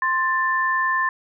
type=tone pair together; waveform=sine; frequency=1050 / 1770.2 Hz; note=C6 / A6; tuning=+6 / +10 cents; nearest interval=major sixth; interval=904 cents; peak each=-21 dBFS; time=0.02-1.09 s; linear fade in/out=2 ms; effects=none